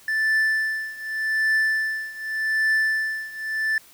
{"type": "tone with tremolo", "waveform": "triangle", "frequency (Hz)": 1760, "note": "A6", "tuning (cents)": 0, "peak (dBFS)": -15, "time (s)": [0.08, 3.78], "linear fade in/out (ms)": 2, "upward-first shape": "triangle", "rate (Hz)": 0.85, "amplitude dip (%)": 90, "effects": ["white hiss -51 dBFS RMS until 3.93 s"]}